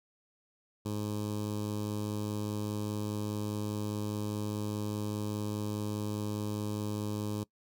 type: tone with notch filter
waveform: 15% pulse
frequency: 104.9 Hz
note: G#2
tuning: 18 cents sharp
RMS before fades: -35 dBFS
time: 0.85-7.44 s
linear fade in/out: 10 ms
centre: 1900 Hz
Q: 0.68
effects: noise-tail reverb RT60 0.1 s tail -22 dB re dry